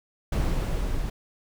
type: noise with level ramp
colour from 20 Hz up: brown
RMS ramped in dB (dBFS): -23 to -29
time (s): 0.32-1.1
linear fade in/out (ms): 5
effects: none